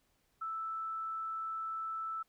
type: tone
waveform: sine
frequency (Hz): 1318.5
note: E6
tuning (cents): 0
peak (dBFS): -36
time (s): 0.41-2.23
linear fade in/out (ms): 10
effects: pink hiss -75 dBFS RMS until 2.28 s